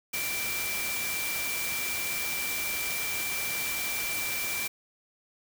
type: tone in noise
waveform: sine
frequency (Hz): 2349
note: D7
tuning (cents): 0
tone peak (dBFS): -33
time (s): 0.13-4.68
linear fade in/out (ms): 10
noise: white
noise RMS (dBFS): -33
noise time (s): 0.13-4.68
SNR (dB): -3
effects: none